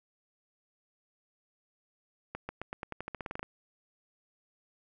accelerating click train, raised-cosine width 0.5 ms, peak -22 dBFS, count 15, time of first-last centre 2.35-3.43 s, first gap 140 ms, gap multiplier 0.9, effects none

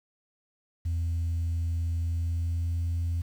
sine tone with pitch glide, 83.8 to 84.82 Hz, E2 to E2, +29 to +50 cents, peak -24 dBFS, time 0.85-3.22 s, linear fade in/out 10 ms, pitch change +21 cents, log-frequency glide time 2.01-2.77 s, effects tanh soft clip ceiling -24 dBFS + 9-bit

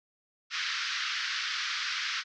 pink band-pass noise, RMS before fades -33 dBFS, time 0.5-2.24 s, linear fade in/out 50 ms, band 1300 to 5600 Hz, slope 48 dB/octave, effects none

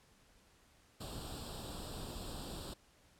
pink noise with comb filter, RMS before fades -45 dBFS, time 1-2.74 s, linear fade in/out 10 ms, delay 0.24 ms, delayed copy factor +0.85, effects pink hiss -67 dBFS RMS until 3.19 s + low-pass 11000 Hz 12 dB/octave

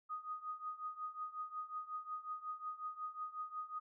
sine tone with tremolo, 1244.5 Hz, D#6, in tune, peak -38 dBFS, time 0.09-3.8 s, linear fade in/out 20 ms, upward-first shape triangle, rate 5.5 Hz, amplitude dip 90%, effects none

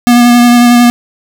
square tone with vibrato, 240.9 Hz, B3, 43 cents flat, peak -3 dBFS, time 0.07-0.9 s, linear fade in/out 0 ms, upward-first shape sine, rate 11 Hz, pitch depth 16 cents each way, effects none

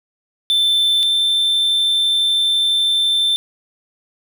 triangle tone pair in turn, 3540 / 3554 Hz, A7 / A7, +10 / +17 cents, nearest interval unison, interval 7 cents, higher second, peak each -11 / -12 dBFS, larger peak first, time 0.5-1.03 / 1.03-3.36 s, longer second, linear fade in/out 0 ms, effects 8-bit

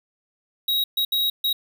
square tone bursts at uneven times, 3817 Hz, A#7, 40 cents sharp, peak -20 dBFS, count 4, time 0.68-0.84 / 0.97-1.05 / 1.12-1.3 / 1.44-1.53 s, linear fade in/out 5 ms, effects none

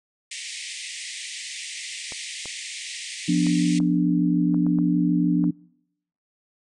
pink band-pass noise, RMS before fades -35 dBFS, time 0.31-3.79 s, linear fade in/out 5 ms, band 1900 to 9400 Hz, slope 96 dB/octave
clicks, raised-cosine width 1 ms, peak -25 dBFS, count 8, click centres 2.122 / 2.457 / 3.467 / 3.802 / 4.544 / 4.666 / 4.787 / 5.441 s
sine chord, B diminished, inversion second, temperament equal, 174.61 / 246.9 / 293.7 Hz, F3 / B3 / D4, 0 / 0 / 0 cents, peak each -21 / -25 / -21 dBFS, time 3.28-5.51 s, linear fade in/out 10 ms
effects noise-tail reverb RT60 0.8 s tail -26 dB re dry

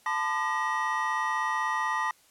triangle tone cluster, 880 / 1016 / 1205 / 1900 Hz, A5 / B5 / D6 / A#6, 0 / +49 / +44 / +33 cents, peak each -30 dBFS, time 0.06-2.11 s, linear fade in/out 2 ms, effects white hiss -61 dBFS RMS until 2.3 s + low-pass 12000 Hz 12 dB/octave

